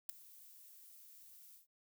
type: noise with ADSR envelope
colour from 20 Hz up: violet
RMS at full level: -35 dBFS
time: 0.09-1.67 s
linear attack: 5 ms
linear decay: 6 ms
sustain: -24 dB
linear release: 130 ms
effects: none